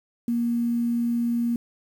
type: tone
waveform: sine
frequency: 235.7 Hz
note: A#3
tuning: 19 cents sharp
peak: -21 dBFS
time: 0.28-1.56 s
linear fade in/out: 2 ms
effects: 8-bit